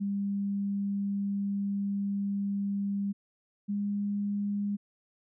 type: tone pair in turn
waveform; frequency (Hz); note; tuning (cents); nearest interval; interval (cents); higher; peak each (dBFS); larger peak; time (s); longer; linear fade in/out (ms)
sine; 200 / 203.3; G3 / G#3; +35 / -37; unison; 28; second; -28; neither; 0-3.13 / 3.68-4.77; first; 20
effects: none